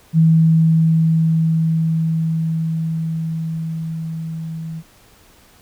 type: tone with level ramp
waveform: sine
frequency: 161.8 Hz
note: E3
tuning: 32 cents flat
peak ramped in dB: -8 to -25 dBFS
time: 0.13-4.83 s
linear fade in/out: 50 ms
effects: pink hiss -50 dBFS RMS until 5.61 s